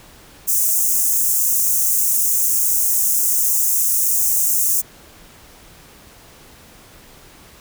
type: high-pass noise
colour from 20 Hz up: white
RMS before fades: -17 dBFS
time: 0.47-4.82 s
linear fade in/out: 20 ms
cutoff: 6200 Hz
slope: 48 dB/octave
effects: pink hiss -45 dBFS RMS until 7.6 s

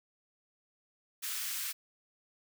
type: high-pass noise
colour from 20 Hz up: white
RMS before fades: -37 dBFS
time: 1.22-1.73 s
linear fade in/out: 20 ms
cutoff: 1300 Hz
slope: 24 dB/octave
effects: none

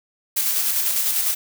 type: noise with tremolo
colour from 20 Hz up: blue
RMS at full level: -20 dBFS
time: 0.36-1.35 s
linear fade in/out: 10 ms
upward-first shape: square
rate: 10 Hz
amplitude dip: 30%
effects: none

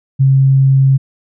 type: tone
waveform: sine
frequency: 134.9 Hz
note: C#3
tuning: 47 cents flat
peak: -6 dBFS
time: 0.19-0.98 s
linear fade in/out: 20 ms
effects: none

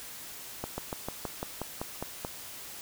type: slowing click train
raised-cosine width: 1 ms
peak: -19 dBFS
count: 10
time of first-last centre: 0.64-2.249 s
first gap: 140 ms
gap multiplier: 1.06
effects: white hiss -44 dBFS RMS until 2.81 s

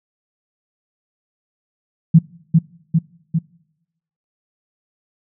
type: tone with echo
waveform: sine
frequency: 163.7 Hz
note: E3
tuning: 12 cents flat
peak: -4 dBFS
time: 2.14-2.19 s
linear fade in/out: 10 ms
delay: 400 ms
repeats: 3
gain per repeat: -3 dB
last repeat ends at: 3.39 s
effects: noise-tail reverb RT60 0.9 s tail -25 dB re dry

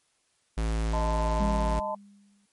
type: tone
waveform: square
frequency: 55 Hz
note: A1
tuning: in tune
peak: -26 dBFS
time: 0.57-1.8 s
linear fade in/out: 10 ms
type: chord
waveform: sine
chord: A diminished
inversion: second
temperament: equal with one note detuned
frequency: 622.3 / 880 / 1022.6 Hz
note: Eb5 / A5 / C6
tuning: 0 / 0 / -40 cents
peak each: -32 / -32 / -35 dBFS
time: 0.93-1.95 s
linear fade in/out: 5 ms
type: tone with exponential decay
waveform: sine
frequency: 201.7 Hz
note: G3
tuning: 50 cents sharp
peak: -25 dBFS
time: 1.4-2.46 s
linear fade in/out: 5 ms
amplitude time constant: 230 ms
effects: white hiss -70 dBFS RMS until 2.52 s + MP3 48 kbps

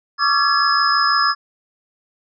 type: tone cluster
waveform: sine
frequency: 1130 / 1196 / 1355 / 1693 / 5090 Hz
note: C#6 / D6 / E6 / G#6 / D#8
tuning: +33 / +31 / +47 / +33 / +39 cents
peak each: -20 dBFS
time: 0.18-1.35 s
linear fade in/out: 50 ms
effects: none

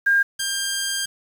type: tone pair in turn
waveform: sine / 10% pulse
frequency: 1609 / 1597 Hz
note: G6 / G6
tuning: +45 / +32 cents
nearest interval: unison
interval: 13 cents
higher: first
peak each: -14 dBFS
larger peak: neither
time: 0.06-0.23 / 0.39-1.06 s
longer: second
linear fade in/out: 10 ms
effects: 7-bit

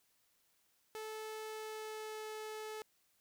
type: tone with pitch glide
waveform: sawtooth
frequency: 435.3 to 432.3 Hz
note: A4 to A4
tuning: -19 to -31 cents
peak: -39 dBFS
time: 0.95-2.82 s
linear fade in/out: 0 ms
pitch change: -12 cents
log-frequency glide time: 1.49-2.25 s
effects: white hiss -75 dBFS RMS until 3.2 s

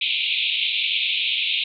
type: band-pass noise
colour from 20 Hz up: white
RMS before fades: -23 dBFS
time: 0.01-1.64 s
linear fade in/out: 5 ms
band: 2300 to 3800 Hz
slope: 96 dB/octave
effects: none

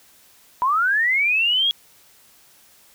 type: linear sweep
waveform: sine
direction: up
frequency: 966 to 3341 Hz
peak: -16 dBFS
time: 0.62-1.71 s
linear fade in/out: 0 ms
effects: white hiss -53 dBFS RMS until 2.94 s

